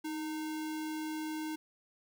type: tone with sample-and-hold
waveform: sine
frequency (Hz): 312.6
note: D#4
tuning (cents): +8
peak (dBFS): -35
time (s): 0.04-1.56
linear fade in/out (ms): 10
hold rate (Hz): 1225
effects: none